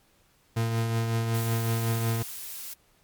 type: tone with tremolo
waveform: 40% pulse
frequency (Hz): 114.2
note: A#2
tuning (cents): -35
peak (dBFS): -22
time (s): 0.56-2.23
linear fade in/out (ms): 10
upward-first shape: triangle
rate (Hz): 5.4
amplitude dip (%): 40
type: noise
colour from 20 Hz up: blue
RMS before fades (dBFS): -38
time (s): 1.34-2.74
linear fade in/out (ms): 10
effects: pink hiss -64 dBFS RMS until 3.03 s + MP3 96 kbps